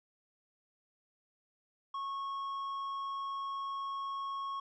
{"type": "tone with tanh clipping", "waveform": "sine", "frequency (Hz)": 1098, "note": "C#6", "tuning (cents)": -17, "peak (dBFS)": -37, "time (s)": [1.94, 4.6], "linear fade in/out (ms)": 5, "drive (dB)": 6, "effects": []}